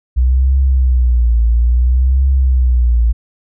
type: tone with vibrato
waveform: sine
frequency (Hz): 61.74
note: B1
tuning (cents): 0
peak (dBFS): -8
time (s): 0.16-3.13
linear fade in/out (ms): 20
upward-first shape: triangle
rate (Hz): 0.59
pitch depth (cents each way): 150
effects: none